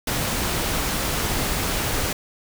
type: noise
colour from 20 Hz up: pink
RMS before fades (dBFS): -24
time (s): 0.07-2.13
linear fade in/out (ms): 5
effects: none